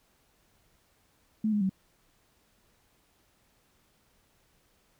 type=tone with pitch steps; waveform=sine; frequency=216.8 / 207.8 / 190.3 Hz; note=A3 / G#3 / F#3; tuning=-25 / +1 / +49 cents; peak=-24 dBFS; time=1.44-1.695 s; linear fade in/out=5 ms; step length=85 ms; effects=pink hiss -68 dBFS RMS until 4.99 s